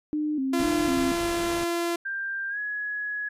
sine tone with vibrato, 283.7 Hz, C#4, 40 cents sharp, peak -24 dBFS, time 0.13-1.12 s, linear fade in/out 0 ms, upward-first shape square, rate 2 Hz, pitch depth 110 cents each way
sawtooth tone, 341.9 Hz, F4, 37 cents flat, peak -21 dBFS, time 0.53-1.96 s, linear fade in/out 5 ms
pink low-pass noise, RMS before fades -36 dBFS, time 0.59-1.64 s, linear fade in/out 2 ms, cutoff 11000 Hz, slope 96 dB/octave
sine tone with pitch glide, 1586 to 1680.3 Hz, G6 to G#6, +20 to +20 cents, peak -28 dBFS, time 2.05-3.29 s, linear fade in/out 10 ms, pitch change +100 cents, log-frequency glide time 2.49-2.58 s
effects resampled to 32000 Hz

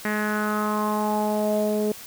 sawtooth tone with low-pass filter sweep, 211.5 Hz, G#3, 32 cents sharp, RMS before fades -24 dBFS, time 0.05-1.92 s, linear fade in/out 2 ms, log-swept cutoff 1900 to 490 Hz, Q 4.7, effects white hiss -41 dBFS RMS until 2.06 s

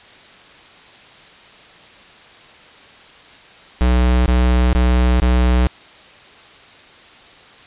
square tone bursts, 61.74 Hz, B1, in tune, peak -12 dBFS, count 4, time 3.81-5.67 s, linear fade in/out 0 ms, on 450 ms, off 20 ms, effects white hiss -43 dBFS RMS until 7.66 s + resampled to 8000 Hz

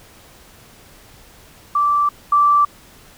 sine tone pair in turn, 1167 / 1167 Hz, D6 / D6, -11 / -11 cents, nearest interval unison, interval 0 cents, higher neither, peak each -13 / -10 dBFS, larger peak second, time 1.75-2.09 / 2.32-2.65 s, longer first, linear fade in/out 5 ms, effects pink hiss -46 dBFS RMS until 3.17 s

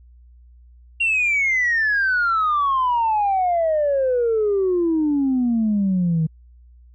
sine exponential sweep, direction down, 2776 to 155.56 Hz, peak -15 dBFS, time 1-6.27 s, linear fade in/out 10 ms, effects tanh soft clip ceiling -13 dBFS + added 60 Hz sine -45 dBFS peak until 6.94 s

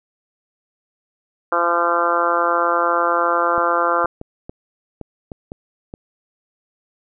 harmonic tone, 171.5 Hz, F3, 31 cents flat, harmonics 2 / 3 / 4 / 5 / 6 / 7 / 8 / 9, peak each -27 / -22 / -24 / -26 / -23 / -21 / -21 / -30 dBFS, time 1.52-4.06 s, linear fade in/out 2 ms
clicks, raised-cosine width 2 ms, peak -18 dBFS, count 8, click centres 3.58 / 4.046 / 4.214 / 4.495 / 5.013 / 5.318 / 5.519 / 5.939 s
effects none

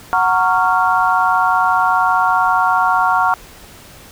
sine chord, Gb major seventh, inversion none, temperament just, 740 / 925 / 1110 / 1387.5 Hz, Gb5 / Bb5 / Db6 / F6, 0 / -14 / +2 / -12 cents, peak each -17 dBFS, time 0.13-3.34 s, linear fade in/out 0 ms, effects pink hiss -40 dBFS RMS until 4.11 s

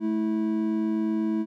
triangle tone pair together, 217.2 / 325.4 Hz, A3 / E4, -22 / -22 cents, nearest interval perfect fifth, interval 700 cents, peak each -24 dBFS, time 0-1.46 s, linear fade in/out 50 ms, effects none

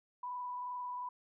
sine tone with frequency modulation, 989 Hz, B5, 2 cents sharp, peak -38 dBFS, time 0.23-1.09 s, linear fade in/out 5 ms, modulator 22.6 Hz, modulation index 0.52, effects none

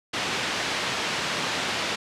white band-pass noise, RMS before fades -28 dBFS, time 0.13-1.96 s, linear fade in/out 10 ms, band 120 to 3600 Hz, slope 12 dB/octave, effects low-pass 9000 Hz 12 dB/octave

